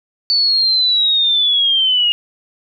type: linear sweep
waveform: sine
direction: down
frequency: 4504 to 2842 Hz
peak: -11 dBFS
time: 0.3-2.12 s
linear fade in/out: 0 ms
effects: none